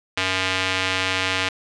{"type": "tone with band-pass filter", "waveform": "square", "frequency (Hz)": 93.8, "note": "F#2", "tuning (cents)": 24, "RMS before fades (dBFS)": -23, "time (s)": [0.17, 1.49], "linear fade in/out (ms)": 5, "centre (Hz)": 2700, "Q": 1.3, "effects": ["resampled to 22050 Hz"]}